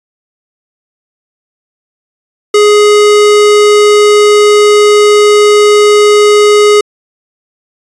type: tone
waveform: square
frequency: 416.8 Hz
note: G#4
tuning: 6 cents sharp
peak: -3 dBFS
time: 2.54-6.81 s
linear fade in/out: 5 ms
effects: resampled to 22050 Hz